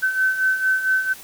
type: beating tone pair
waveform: sine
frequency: 1526 / 1530.4 Hz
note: G6 / G6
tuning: -47 / -42 cents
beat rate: 4.4 Hz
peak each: -24 / -18 dBFS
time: 0.02-1.14 s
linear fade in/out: 20 ms
effects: white hiss -41 dBFS RMS until 1.23 s